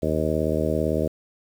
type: harmonic tone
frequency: 77.9 Hz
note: D#2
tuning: 3 cents sharp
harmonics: 1 / 2 / 3 / 4 / 5 / 6 / 7 / 8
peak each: -29 / -29 / -29 / -29 / -29 / -29 / -29 / -29 dBFS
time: 0.02-1.08 s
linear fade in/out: 10 ms
effects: 8-bit